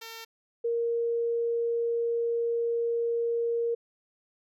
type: tone pair in turn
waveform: 5% pulse / sine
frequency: 453.5 / 467.1 Hz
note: A#4 / A#4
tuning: -48 / +3 cents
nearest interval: minor second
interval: 51 cents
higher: second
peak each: -29 / -25 dBFS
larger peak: second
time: 0.01-0.25 / 0.64-3.75 s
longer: second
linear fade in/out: 10 ms
effects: none

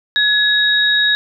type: tone pair together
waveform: sine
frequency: 1688 / 3789 Hz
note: G#6 / A#7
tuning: +28 / +27 cents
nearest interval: octave + major second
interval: 1399 cents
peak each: -14 dBFS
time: 0.16-1.15 s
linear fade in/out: 0 ms
effects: none

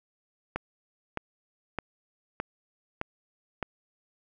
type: click train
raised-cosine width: 0.5 ms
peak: -15 dBFS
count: 6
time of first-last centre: 0.56-3.627 s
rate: 1.63 Hz
effects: none

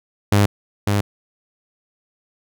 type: tone with echo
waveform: sawtooth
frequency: 101.9 Hz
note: G#2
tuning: 32 cents flat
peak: -8 dBFS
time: 0.32-0.46 s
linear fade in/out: 5 ms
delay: 550 ms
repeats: 1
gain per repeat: -4 dB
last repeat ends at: 1.01 s
effects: none

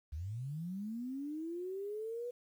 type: linear sweep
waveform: sine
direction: up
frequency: 69 to 492.5 Hz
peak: -38 dBFS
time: 0.12-2.31 s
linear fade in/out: 10 ms
effects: 11-bit

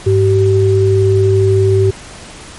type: tone pair together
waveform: sine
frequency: 101.7 / 384 Hz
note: G#2 / G4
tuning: -36 / -36 cents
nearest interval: octave + major seventh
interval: 2300 cents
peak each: -10 dBFS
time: 0.06-1.91 s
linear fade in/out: 10 ms
effects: pink hiss -33 dBFS RMS until 2.58 s + MP3 48 kbps

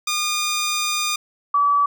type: tone pair in turn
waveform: 10% pulse / sine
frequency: 1216 / 1147.8 Hz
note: D#6 / D6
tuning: -40 / -40 cents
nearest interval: minor second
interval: 100 cents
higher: first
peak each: -12 / -14 dBFS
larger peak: first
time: 0.07-1.16 / 1.54-1.86 s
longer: first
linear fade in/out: 5 ms
effects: none

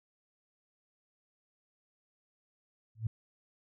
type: tone with exponential growth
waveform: sine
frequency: 111.3 Hz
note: A2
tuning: 20 cents sharp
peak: -25 dBFS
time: 2.95-3.07 s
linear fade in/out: 5 ms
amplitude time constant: 26 ms
effects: none

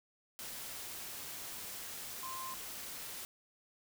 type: tone in noise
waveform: sine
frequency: 1046 Hz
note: C6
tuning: 1 cent flat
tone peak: -42 dBFS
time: 2.23-2.54 s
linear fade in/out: 0 ms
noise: white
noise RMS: -45 dBFS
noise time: 0.39-3.25 s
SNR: 0 dB
effects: none

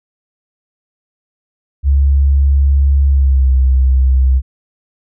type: tone with pitch glide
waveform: sine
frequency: 69.4 to 65.13 Hz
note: C#2 to C2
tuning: +3 to -7 cents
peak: -7 dBFS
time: 1.83-4.42 s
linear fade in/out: 50 ms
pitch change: -110 cents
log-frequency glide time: 3.08-3.51 s
effects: none

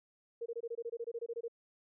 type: tone bursts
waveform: sine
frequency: 466.2 Hz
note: A#4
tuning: in tune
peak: -36 dBFS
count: 15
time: 0.41-1.482 s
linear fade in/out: 10 ms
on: 50 ms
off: 23 ms
effects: none

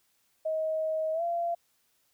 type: tone with pitch glide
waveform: sine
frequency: 632 to 685.2 Hz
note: D#5 to F5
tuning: +27 to -33 cents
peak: -27 dBFS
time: 0.45-1.55 s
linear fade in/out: 10 ms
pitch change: +140 cents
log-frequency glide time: 1.13-1.23 s
effects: white hiss -71 dBFS RMS until 2.13 s

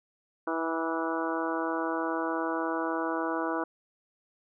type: harmonic tone with a mistuned harmonic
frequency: 163.3 Hz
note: E3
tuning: 16 cents flat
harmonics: 2 / 3 / 4 / 5 / 6 / 7 / 8 / 9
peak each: -32 / -36 / -36 / -39 / -36 / -38 / -40 / -38 dBFS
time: 0.47-3.64 s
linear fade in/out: 5 ms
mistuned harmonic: 7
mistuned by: +24 cents
effects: none

